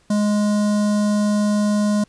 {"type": "tone with notch filter", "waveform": "square", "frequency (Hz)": 208.2, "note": "G#3", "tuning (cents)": 5, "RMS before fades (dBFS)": -18, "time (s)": [0.1, 2.04], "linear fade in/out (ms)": 5, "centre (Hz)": 2400, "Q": 0.6, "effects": ["pink hiss -58 dBFS RMS until 2.08 s", "resampled to 22050 Hz"]}